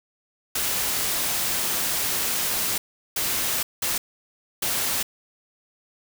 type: noise bursts at uneven times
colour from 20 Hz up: white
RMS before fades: -25 dBFS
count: 4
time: 0.55-2.78 / 3.16-3.63 / 3.82-3.98 / 4.62-5.03 s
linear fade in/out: 5 ms
effects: none